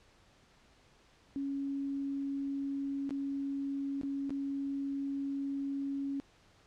sine tone with dropouts, 277.2 Hz, C#4, in tune, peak -33 dBFS, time 1.36-6.2 s, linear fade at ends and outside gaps 0 ms, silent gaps 3.093-3.107 / 4.013-4.033 / 4.295-4.305 s, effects pink hiss -64 dBFS RMS until 6.66 s + low-pass 6000 Hz 12 dB/octave

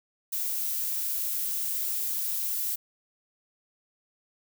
violet noise, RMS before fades -30 dBFS, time 0.32-2.76 s, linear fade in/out 10 ms, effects none

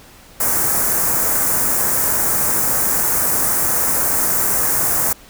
white band-stop noise, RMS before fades -17 dBFS, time 0.4-5.13 s, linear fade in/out 5 ms, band 1700 to 6800 Hz, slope 24 dB/octave, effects pink hiss -44 dBFS RMS until 5.29 s

